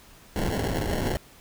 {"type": "noise with sample-and-hold", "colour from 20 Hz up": "pink", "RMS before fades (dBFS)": -27, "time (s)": [0.36, 1.17], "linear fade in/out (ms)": 0, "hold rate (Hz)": 1225, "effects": ["pink hiss -52 dBFS RMS until 1.4 s"]}